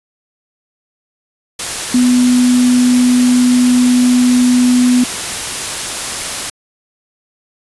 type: tone in noise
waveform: sine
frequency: 248.1 Hz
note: B3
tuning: 8 cents sharp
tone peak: -7 dBFS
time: 1.94-5.04 s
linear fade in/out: 5 ms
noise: white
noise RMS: -20 dBFS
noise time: 1.59-6.5 s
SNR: +10 dB
effects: resampled to 24000 Hz